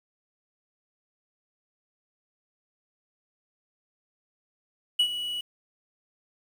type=tone with ADSR envelope; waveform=triangle; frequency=2934 Hz; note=F#7; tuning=15 cents flat; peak=-16 dBFS; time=4.99-5.41 s; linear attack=8 ms; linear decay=77 ms; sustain=-12 dB; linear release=5 ms; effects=8-bit